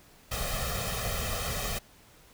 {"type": "noise with comb filter", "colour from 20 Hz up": "pink", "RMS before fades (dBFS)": -32, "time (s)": [0.31, 1.79], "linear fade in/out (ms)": 10, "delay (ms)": 1.6, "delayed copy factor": 1, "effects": ["pink hiss -57 dBFS RMS until 2.33 s"]}